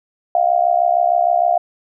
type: tone with amplitude modulation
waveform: sine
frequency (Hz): 698.5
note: F5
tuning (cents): 0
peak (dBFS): -8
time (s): 0.35-1.58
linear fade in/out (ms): 2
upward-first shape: sine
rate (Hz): 66.5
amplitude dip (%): 90
effects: none